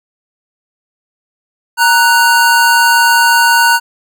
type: tone pair together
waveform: square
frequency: 932.3 / 1479.9 Hz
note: A#5 / F#6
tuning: 0 / 0 cents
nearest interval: minor sixth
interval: 800 cents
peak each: -10 dBFS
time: 1.77-3.8 s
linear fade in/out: 50 ms
effects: none